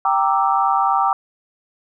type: chord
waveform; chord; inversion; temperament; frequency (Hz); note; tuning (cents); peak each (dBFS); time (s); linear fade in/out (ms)
sine; E half-diminished seventh; first; equal; 784 / 932.3 / 1174.7 / 1318.5; G5 / Bb5 / D6 / E6; 0 / 0 / 0 / 0; -18 / -21 / -19 / -23; 0.05-1.13; 2
effects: none